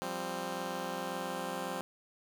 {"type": "chord", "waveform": "10% pulse", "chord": "F suspended second", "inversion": "none", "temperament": "just", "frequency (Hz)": [174.61, 196.44, 261.9], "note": ["F3", "G3", "C4"], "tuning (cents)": [0, 4, 2], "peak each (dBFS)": -33, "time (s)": [0.02, 1.81], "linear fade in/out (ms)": 0, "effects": []}